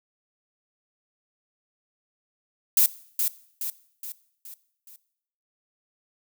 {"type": "noise with echo", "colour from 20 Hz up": "violet", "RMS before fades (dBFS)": -18, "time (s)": [2.77, 2.86], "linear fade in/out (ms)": 2, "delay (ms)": 420, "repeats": 5, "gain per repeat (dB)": -6, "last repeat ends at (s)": 4.96, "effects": ["noise-tail reverb RT60 0.7 s tail -19 dB re dry"]}